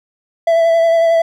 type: tone with vibrato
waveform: triangle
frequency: 664 Hz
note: E5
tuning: 12 cents sharp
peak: -7 dBFS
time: 0.47-1.22 s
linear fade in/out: 5 ms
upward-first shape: sine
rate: 11 Hz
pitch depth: 18 cents each way
effects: none